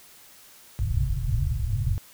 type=low-pass noise; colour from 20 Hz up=white; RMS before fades=-25 dBFS; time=0.79-1.98 s; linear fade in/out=0 ms; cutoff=140 Hz; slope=96 dB/octave; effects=white hiss -51 dBFS RMS until 2.13 s